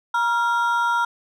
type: ring-modulated tone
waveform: triangle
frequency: 1168 Hz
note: D6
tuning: 10 cents flat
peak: -13 dBFS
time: 0.14-1.05 s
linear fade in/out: 5 ms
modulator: 218 Hz
effects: none